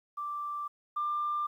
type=tone pair in turn; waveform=sine; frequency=1174.7 / 1191.1 Hz; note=D6 / D6; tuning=0 / +24 cents; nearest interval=unison; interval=24 cents; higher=second; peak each=-33 / -28 dBFS; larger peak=second; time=0.17-0.68 / 0.96-1.47 s; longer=neither; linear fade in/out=10 ms; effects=tanh soft clip ceiling -24 dBFS + 11-bit